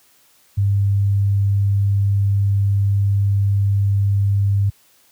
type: tone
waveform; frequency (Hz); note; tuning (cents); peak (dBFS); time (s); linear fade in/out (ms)
sine; 99.8; G2; +32; -13; 0.57-4.7; 10
effects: white hiss -55 dBFS RMS until 5.11 s + high-pass 60 Hz 12 dB/octave